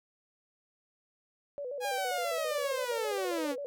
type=tone with vibrato; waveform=sine; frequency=533 Hz; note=C5; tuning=32 cents sharp; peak=-35 dBFS; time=1.58-3.66 s; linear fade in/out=0 ms; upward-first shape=square; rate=7.5 Hz; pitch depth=120 cents each way
type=linear sweep; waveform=sawtooth; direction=down; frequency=830.6 to 269.8 Hz; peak=-28 dBFS; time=1.8-3.56 s; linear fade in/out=50 ms
effects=none